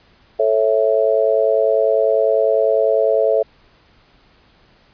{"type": "chord", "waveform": "sine", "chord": "A major", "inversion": "none", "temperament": "just", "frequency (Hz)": [440, 550, 660], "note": ["A4", "C#5", "E5"], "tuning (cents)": [0, -14, 2], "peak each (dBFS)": -17, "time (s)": [0.39, 3.43], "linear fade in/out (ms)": 10, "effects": ["pink hiss -53 dBFS RMS until 4.93 s", "resampled to 11025 Hz"]}